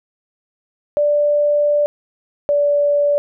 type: tone pair in turn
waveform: sine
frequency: 587.3 / 579.2 Hz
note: D5 / D5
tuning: 0 / -24 cents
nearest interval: unison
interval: 24 cents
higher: first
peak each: -12 dBFS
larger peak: neither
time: 0.97-1.86 / 2.49-3.18 s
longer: first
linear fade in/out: 0 ms
effects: none